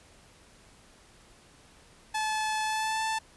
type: tone with pitch glide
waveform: sawtooth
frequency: 865 to 882.2 Hz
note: A5 to A5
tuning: -30 to +4 cents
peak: -24 dBFS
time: 2.14-3.19 s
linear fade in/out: 10 ms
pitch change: +34 cents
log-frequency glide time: 2.64-3.02 s
effects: pink hiss -57 dBFS RMS until 3.36 s + resampled to 24000 Hz